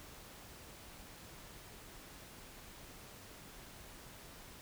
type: silence
effects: pink hiss -54 dBFS RMS until 4.61 s